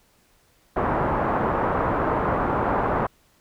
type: low-pass noise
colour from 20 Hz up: white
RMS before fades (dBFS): -23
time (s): 0.76-3.07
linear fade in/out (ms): 10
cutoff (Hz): 1200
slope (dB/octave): 24
effects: pink hiss -61 dBFS RMS until 3.4 s